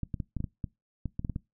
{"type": "clicks", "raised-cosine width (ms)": 5, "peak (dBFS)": -20, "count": 12, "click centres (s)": [0.033, 0.142, 0.202, 0.367, 0.404, 0.442, 0.642, 1.057, 1.194, 1.248, 1.297, 1.361], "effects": ["noise-tail reverb RT60 0.2 s tail -22 dB re dry"]}